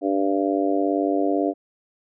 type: harmonic tone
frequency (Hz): 98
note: G2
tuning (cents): 0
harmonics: 3 / 4 / 5 / 6 / 7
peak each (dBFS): -22 / -26 / -28 / -28 / -26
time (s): 0.01-1.54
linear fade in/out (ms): 50
effects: none